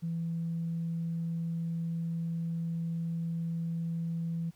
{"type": "tone", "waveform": "sine", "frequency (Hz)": 166.4, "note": "E3", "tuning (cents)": 17, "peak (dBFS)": -30, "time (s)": [0.02, 4.51], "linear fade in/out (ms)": 20, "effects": ["tanh soft clip ceiling -26 dBFS", "pink hiss -66 dBFS RMS until 4.55 s"]}